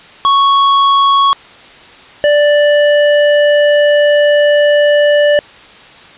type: tone pair in turn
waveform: square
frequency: 1108.7 / 587.3 Hz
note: C#6 / D5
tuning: 0 / 0 cents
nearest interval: major seventh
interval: 1100 cents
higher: first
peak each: -7 dBFS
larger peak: neither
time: 0.25-1.33 / 2.24-5.39 s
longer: second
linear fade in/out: 0 ms
effects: white hiss -37 dBFS RMS until 6.17 s + resampled to 8000 Hz

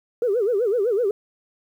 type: tone with vibrato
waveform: sine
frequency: 440 Hz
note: A4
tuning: in tune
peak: -17 dBFS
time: 0.22-1.11 s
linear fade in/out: 2 ms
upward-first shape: sine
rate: 7.9 Hz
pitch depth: 230 cents each way
effects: tanh soft clip ceiling -13 dBFS + 9-bit

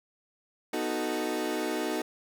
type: chord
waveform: 30% pulse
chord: B dominant seventh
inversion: none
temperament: equal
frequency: 246.9 / 311.1 / 370 / 440 Hz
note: B3 / D#4 / F#4 / A4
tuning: 0 / 0 / 0 / 0 cents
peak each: -34 / -30 / -32 / -33 dBFS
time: 0.73-2.02 s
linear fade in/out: 5 ms
effects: none

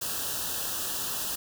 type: band-stop noise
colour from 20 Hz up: white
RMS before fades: -32 dBFS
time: 0.01-1.36 s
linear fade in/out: 10 ms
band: 1800 to 2600 Hz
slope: 96 dB/octave
effects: none

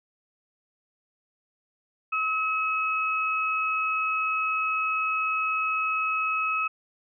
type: tone pair together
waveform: sine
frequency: 1283 / 2566 Hz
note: E6 / E7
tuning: -47 / -47 cents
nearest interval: octave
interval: 1200 cents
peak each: -26 / -27 dBFS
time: 2.12-6.68 s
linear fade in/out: 10 ms
effects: none

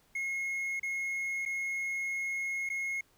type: tone with dropouts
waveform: triangle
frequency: 2162 Hz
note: C#7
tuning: 44 cents flat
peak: -30 dBFS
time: 0.15-3.01 s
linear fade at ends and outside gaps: 5 ms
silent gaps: 0.797-0.83 / 1.453-1.459 / 2.691-2.699 s
effects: pink hiss -67 dBFS RMS until 3.17 s

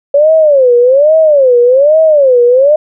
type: tone with vibrato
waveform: sine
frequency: 554.4 Hz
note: C#5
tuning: in tune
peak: -3 dBFS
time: 0.14-2.76 s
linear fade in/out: 5 ms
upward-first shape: sine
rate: 1.2 Hz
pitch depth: 250 cents each way
effects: none

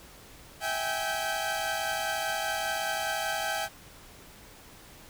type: tone cluster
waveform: sawtooth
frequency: 651 / 775 / 826 / 1545 Hz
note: E5 / G5 / G#5 / G6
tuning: -22 / -20 / -10 / -26 cents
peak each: -31 dBFS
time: 0.6-3.69 s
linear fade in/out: 50 ms
effects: pink hiss -51 dBFS RMS until 5.09 s

